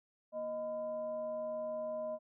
sine tone with frequency modulation, 622.3 Hz, D#5, in tune, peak -36 dBFS, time 0.32-2.19 s, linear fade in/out 50 ms, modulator 386 Hz, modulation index 0.41, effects none

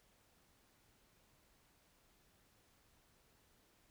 silence, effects pink hiss -72 dBFS RMS until 3.9 s

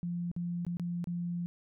sine tone with dropouts, 173.7 Hz, F3, 9 cents flat, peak -32 dBFS, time 0.03-1.46 s, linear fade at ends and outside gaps 0 ms, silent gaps 0.315-0.364 / 0.65-0.666 / 0.77-0.797 / 1.042-1.072 s, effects none

